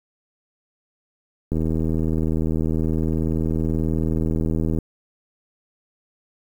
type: click train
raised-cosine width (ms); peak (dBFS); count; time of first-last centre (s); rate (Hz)
3; -11; 262; 1.52-4.787; 79.9
effects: 8-bit